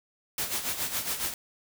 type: noise with tremolo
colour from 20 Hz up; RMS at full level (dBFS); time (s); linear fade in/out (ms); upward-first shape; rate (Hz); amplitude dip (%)
white; -29; 0.38-1.34; 2; sine; 7.2; 65
effects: none